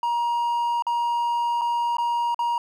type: tone with dropouts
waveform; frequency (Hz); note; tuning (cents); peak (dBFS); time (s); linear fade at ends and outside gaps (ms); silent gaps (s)
triangle; 947; A#5; +27; -19; 0.03-2.58; 2; 0.823-0.867 / 1.612-1.616 / 1.969-1.983 / 2.345-2.391
effects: none